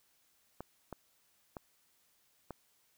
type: clicks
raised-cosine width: 1 ms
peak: -28 dBFS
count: 4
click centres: 0.606 / 0.927 / 1.568 / 2.507 s
effects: white hiss -72 dBFS RMS until 2.97 s